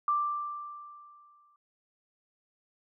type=tone with exponential decay; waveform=sine; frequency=1178 Hz; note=D6; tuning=5 cents sharp; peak=-23 dBFS; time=0.08-1.56 s; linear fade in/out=2 ms; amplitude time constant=320 ms; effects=none